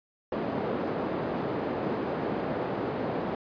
white band-pass noise, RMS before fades -31 dBFS, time 0.32-3.35 s, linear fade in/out 2 ms, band 160 to 560 Hz, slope 12 dB/octave, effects resampled to 11025 Hz

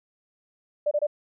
sine tone bursts, 592 Hz, D5, 14 cents sharp, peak -20 dBFS, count 3, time 0.86-1.069 s, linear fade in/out 10 ms, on 53 ms, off 25 ms, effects none

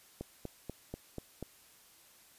click train, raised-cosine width 2 ms, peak -26 dBFS, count 6, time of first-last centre 0.21-1.427 s, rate 4.11 Hz, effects white hiss -61 dBFS RMS until 2.38 s + resampled to 32000 Hz

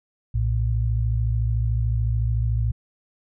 sine tone pair together, 60.18 / 113.9 Hz, B1 / A#2, -44 / -40 cents, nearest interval major seventh, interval 1104 cents, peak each -22 dBFS, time 0.34-2.72 s, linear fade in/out 10 ms, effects none

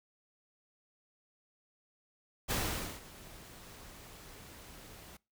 pink noise with ADSR envelope, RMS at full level -32 dBFS, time 2.48-5.17 s, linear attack 30 ms, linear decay 490 ms, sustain -20 dB, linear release 6 ms, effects noise-tail reverb RT60 0.3 s tail -25 dB re dry

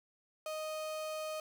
35% pulse tone, 622.3 Hz, D#5, in tune, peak -36 dBFS, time 0.46-1.4 s, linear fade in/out 2 ms, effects none

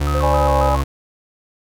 35% pulse tone with pitch glide, 72.7 to 68.86 Hz, D2 to C#2, -17 to -11 cents, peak -15 dBFS, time 0-0.84 s, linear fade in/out 10 ms, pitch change -94 cents, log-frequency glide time 0.37-0.53 s
sine tone with vibrato, 1174.7 Hz, D6, in tune, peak -24 dBFS, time 0.07-0.81 s, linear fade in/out 0 ms, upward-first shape square, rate 3.7 Hz, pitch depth 130 cents each way
triangle tone, 520 Hz, C5, 11 cents flat, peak -19 dBFS, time 0.14-0.7 s, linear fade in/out 10 ms
sine chord, G# diminished, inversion second, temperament equal, 587.3 / 830.6 / 987.8 Hz, D5 / G#5 / B5, 0 / 0 / 0 cents, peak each -20 / -19 / -24 dBFS, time 0.22-0.77 s, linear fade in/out 20 ms
effects none

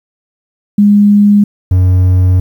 sine / triangle tone pair in turn, 205.1 / 91.56 Hz, G#3 / F#2, -21 / -18 cents, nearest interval octave + major second, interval 1397 cents, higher first, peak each -3 dBFS, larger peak neither, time 0.78-1.44 / 1.71-2.4 s, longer second, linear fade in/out 5 ms, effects 7-bit

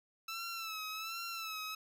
15% pulse tone with vibrato, 1318.5 Hz, E6, in tune, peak -33 dBFS, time 0.28-1.75 s, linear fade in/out 5 ms, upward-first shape sine, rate 1.3 Hz, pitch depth 65 cents each way, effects none

